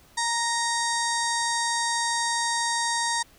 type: harmonic tone with a mistuned harmonic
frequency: 932.3 Hz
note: A#5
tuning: in tune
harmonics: 1 / 2 / 4 / 5 / 6 / 7 / 8 / 9 / 10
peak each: -27 / -30 / -33 / -34 / -35 / -35 / -36 / -37 / -37 dBFS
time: 0.17-3.23 s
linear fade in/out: 10 ms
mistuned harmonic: 9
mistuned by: -23 cents
effects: pink hiss -56 dBFS RMS until 3.38 s